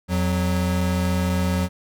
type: tone pair together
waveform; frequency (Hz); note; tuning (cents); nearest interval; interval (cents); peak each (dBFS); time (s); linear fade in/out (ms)
square; 86.36 / 183; F2 / F#3; -19 / -19; octave + minor second; 1300; -23; 0.08-1.69; 50
effects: none